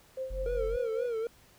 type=tone with tremolo; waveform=sine; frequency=524 Hz; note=C5; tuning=2 cents sharp; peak=-31 dBFS; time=0.17-1.06 s; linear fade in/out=5 ms; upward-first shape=triangle; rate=5.1 Hz; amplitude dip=85%
type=tone; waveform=triangle; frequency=46.25 Hz; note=F#1; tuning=in tune; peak=-32 dBFS; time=0.3-0.77 s; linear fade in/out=10 ms
type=tone with vibrato; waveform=triangle; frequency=464.6 Hz; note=A#4; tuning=6 cents flat; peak=-28 dBFS; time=0.46-1.27 s; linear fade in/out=2 ms; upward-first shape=sine; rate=3.8 Hz; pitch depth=91 cents each way
effects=pink hiss -60 dBFS RMS until 1.58 s